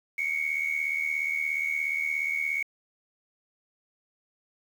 sine tone pair together, 2178 / 2255 Hz, C#7 / C#7, -31 / +29 cents, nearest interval minor second, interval 60 cents, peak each -28 dBFS, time 0.18-2.63 s, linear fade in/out 5 ms, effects tanh soft clip ceiling -20 dBFS + 8-bit

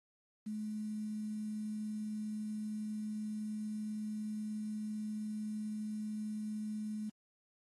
sine tone with quantisation, 213.5 Hz, G#3, 48 cents sharp, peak -37 dBFS, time 0.46-7.1 s, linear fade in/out 10 ms, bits 10, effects AAC 32 kbps

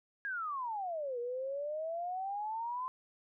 sine exponential two-way sweep, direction down then up, 1661.2 to 472.4 to 1039 Hz, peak -35 dBFS, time 0.25-2.88 s, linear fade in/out 0 ms, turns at 1.19 s, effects none

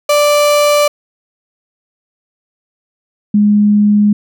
35% pulse / sine tone pair in turn, 587.3 / 207.6 Hz, D5 / G#3, 0 / 0 cents, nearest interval octave + tritone, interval 1800 cents, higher first, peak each -6 / -6 dBFS, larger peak neither, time 0.09-0.88 / 3.34-4.13 s, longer neither, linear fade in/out 5 ms, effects none

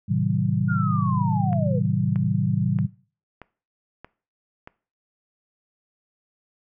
sine chord, A diminished seventh, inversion none, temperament just, 110 / 132 / 158.4 / 190.08 Hz, A2 / C3 / Eb3 / Gb3, 0 / +16 / +31 / +47 cents, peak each -25 dBFS, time 0.08-2.87 s, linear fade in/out 20 ms
sine linear sweep, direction down, 1444 to 466.2 Hz, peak -27 dBFS, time 0.68-1.8 s, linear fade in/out 20 ms
click train, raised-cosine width 0.5 ms, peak -24 dBFS, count 6, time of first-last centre 1.53-4.675 s, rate 1.59 Hz
effects noise-tail reverb RT60 0.4 s tail -20 dB re dry

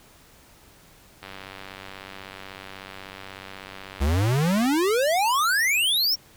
click train, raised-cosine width 0.3 ms, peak -22 dBFS, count 331, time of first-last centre 1.23-4.657 s, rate 96.3 Hz
square exponential sweep, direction up, 64.9 to 5680 Hz, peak -20 dBFS, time 4-6.16 s, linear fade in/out 20 ms
effects pink hiss -53 dBFS RMS until 6.36 s

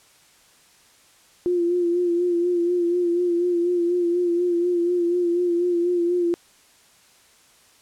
sine tone with vibrato, 349.2 Hz, F4, in tune, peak -18 dBFS, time 1.46-6.34 s, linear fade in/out 0 ms, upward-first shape sine, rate 4.1 Hz, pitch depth 39 cents each way, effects white hiss -55 dBFS RMS until 7.81 s + low-pass 10000 Hz 12 dB/octave

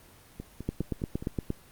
two click trains, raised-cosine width 3 ms, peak -16 / -24 dBFS, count 8 / 5, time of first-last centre 0.69-1.504 / 0.4-1.225 s, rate 8.6 / 4.85 Hz, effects pink hiss -55 dBFS RMS until 1.71 s + Opus 24 kbps

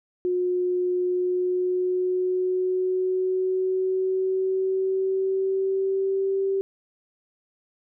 sine tone with pitch glide, 360.7 to 388.8 Hz, F#4 to G4, -44 to -14 cents, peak -21 dBFS, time 0.25-6.61 s, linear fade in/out 0 ms, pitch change +130 cents, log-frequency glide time 1.02-6.41 s, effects none

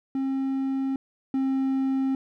triangle tone pair in turn, 268.3 / 266.9 Hz, C4 / C4, +44 / +35 cents, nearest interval unison, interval 9 cents, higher first, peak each -22 / -20 dBFS, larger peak second, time 0.15-0.96 / 1.34-2.15 s, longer neither, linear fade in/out 2 ms, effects none

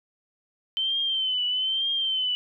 sine tone with vibrato, 3085 Hz, G7, 28 cents flat, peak -23 dBFS, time 0.77-2.35 s, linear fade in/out 0 ms, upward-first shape triangle, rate 1.1 Hz, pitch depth 80 cents each way, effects none

